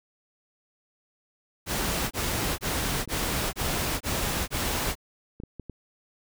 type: noise bursts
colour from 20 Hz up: pink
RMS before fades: -28 dBFS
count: 7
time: 1.66-4.954 s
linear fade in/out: 50 ms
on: 450 ms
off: 24 ms
type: clicks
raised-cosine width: 3 ms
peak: -25 dBFS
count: 7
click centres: 3.077 / 3.215 / 4.55 / 5.401 / 5.436 / 5.597 / 5.697 s
effects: none